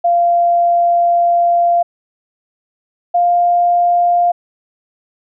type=tone pair in turn; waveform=sine; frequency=692 / 700.4 Hz; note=F5 / F5; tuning=-16 / +5 cents; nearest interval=unison; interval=21 cents; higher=second; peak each=-9 / -9 dBFS; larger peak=neither; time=0.04-1.83 / 3.14-4.32 s; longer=first; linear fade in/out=10 ms; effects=none